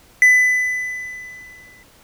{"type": "tone with exponential decay", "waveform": "triangle", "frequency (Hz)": 2000, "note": "B6", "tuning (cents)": 21, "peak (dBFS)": -5, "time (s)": [0.22, 1.83], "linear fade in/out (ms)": 1, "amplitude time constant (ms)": 350, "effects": ["pink hiss -50 dBFS RMS until 2.03 s"]}